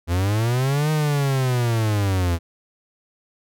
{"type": "linear two-way sweep", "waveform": "45% pulse", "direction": "up then down", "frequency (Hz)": [82.41, 155.8, 82.41], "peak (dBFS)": -18, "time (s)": [0.07, 2.39], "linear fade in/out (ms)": 50, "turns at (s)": 0.91, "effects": []}